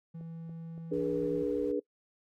triangle tone, 164.81 Hz, E3, in tune, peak -38 dBFS, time 0.14-1.43 s, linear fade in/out 10 ms
click train, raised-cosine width 2 ms, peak -39 dBFS, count 4, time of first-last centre 0.21-1.062 s, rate 3.52 Hz
sine chord, G# diminished, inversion second, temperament equal with one note detuned, 293.7 / 415.3 / 483.4 Hz, D4 / G#4 / B4, 0 / 0 / -37 cents, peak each -33 dBFS, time 0.91-1.8 s, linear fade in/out 10 ms
brown noise, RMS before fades -48 dBFS, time 0.93-1.72 s, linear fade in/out 5 ms
effects noise-tail reverb RT60 0.1 s tail -23 dB re dry + high-pass 60 Hz 12 dB/octave

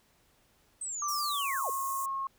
sine linear sweep, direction down, 8372 to 407.9 Hz, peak -34 dBFS, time 0.81-1.7 s, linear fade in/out 5 ms
sine tone with pitch glide, 1174.7 to 1083.4 Hz, D6 to C#6, 0 to -40 cents, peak -31 dBFS, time 1.02-2.27 s, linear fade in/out 2 ms, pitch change -140 cents, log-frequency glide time 1.28-1.53 s
pink high-pass noise, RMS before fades -40 dBFS, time 1.08-2.06 s, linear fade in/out 5 ms, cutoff 6600 Hz, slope 48 dB/octave
effects pink hiss -67 dBFS RMS until 2.38 s

